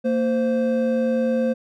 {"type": "tone pair together", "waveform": "triangle", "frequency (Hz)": [229.8, 520], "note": ["A#3", "C5"], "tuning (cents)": [-25, -11], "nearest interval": "octave + major second", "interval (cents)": 1414, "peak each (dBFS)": -19, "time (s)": [0.04, 1.54], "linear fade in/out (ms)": 20, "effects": []}